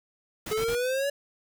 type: noise bursts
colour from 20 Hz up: pink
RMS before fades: -37 dBFS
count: 3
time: 0.46-0.753 s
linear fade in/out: 5 ms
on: 75 ms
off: 34 ms
type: exponential sweep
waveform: square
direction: up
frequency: 424.1 to 572 Hz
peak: -26 dBFS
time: 0.51-1.1 s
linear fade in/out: 5 ms
effects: none